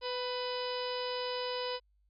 harmonic tone with a mistuned harmonic, 498.8 Hz, B4, 17 cents sharp, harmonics 1 / 2 / 3 / 4 / 5 / 6 / 7 / 8 / 9 / 10, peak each -36 / -40 / -49 / -49 / -49 / -44 / -52 / -45 / -52 / -44 dBFS, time 0.01-1.8 s, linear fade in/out 50 ms, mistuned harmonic 2, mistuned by -22 cents, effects added 50 Hz sine -67 dBFS peak until 2.09 s

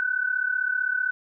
sine tone pair together, 1486 / 1521.6 Hz, F#6 / F#6, +7 / +48 cents, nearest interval unison, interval 41 cents, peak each -25 / -26 dBFS, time 0-1.11 s, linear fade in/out 0 ms, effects none

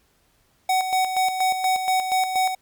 square tone with tremolo, 750 Hz, F#5, 23 cents sharp, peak -18 dBFS, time 0.69-2.55 s, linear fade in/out 5 ms, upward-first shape square, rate 4.2 Hz, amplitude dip 55%, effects pink hiss -63 dBFS RMS until 2.61 s + MP3 96 kbps

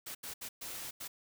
white noise bursts at uneven times, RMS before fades -43 dBFS, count 5, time 0.06-0.15 / 0.23-0.34 / 0.41-0.49 / 0.61-0.91 / 1-1.08 s, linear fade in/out 10 ms, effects none

